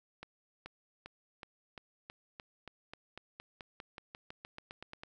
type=accelerating click train; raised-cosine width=0.3 ms; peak=-29 dBFS; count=22; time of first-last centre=0.23-5.035 s; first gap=430 ms; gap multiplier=0.93; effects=none